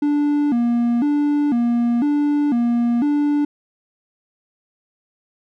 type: tone with vibrato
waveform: triangle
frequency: 263.4 Hz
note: C4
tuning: 12 cents sharp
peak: -13 dBFS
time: 0.02-3.45 s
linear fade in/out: 5 ms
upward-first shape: square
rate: 1 Hz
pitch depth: 180 cents each way
effects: none